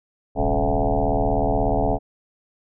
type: tone with frequency modulation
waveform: sine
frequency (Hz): 353.4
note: F4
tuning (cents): +21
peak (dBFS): -17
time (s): 0.35-1.99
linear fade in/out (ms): 50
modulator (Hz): 76.6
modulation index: 5.7
effects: none